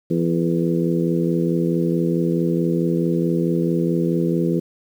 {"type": "harmonic tone with a mistuned harmonic", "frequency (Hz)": 84.6, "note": "E2", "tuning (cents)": 45, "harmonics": [2, 3, 4, 5, 6], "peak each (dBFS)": [-20, -25, -22, -27, -28], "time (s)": [0.1, 4.6], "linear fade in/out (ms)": 10, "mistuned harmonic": 6, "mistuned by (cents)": -42, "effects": ["8-bit"]}